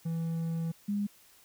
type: tone pair in turn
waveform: triangle / sine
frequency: 164.81 / 204.1 Hz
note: E3 / G#3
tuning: 0 / -30 cents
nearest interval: major third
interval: 370 cents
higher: second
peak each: -28 dBFS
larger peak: neither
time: 0.05-0.72 / 0.88-1.07 s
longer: first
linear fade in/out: 10 ms
effects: white hiss -60 dBFS RMS until 1.44 s